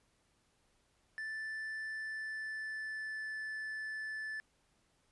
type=tone with pitch glide; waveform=triangle; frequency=1760 to 1746.8 Hz; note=A6 to A6; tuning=0 to -13 cents; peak=-37 dBFS; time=1.18-4.4 s; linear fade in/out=0 ms; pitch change=-13 cents; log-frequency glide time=1.87-3.36 s; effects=pink hiss -74 dBFS RMS until 5.11 s + resampled to 24000 Hz